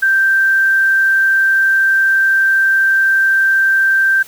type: tone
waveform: sine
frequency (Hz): 1568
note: G6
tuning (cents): 0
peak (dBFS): -9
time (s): 0.02-4.23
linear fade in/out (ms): 10
effects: white hiss -39 dBFS RMS until 4.27 s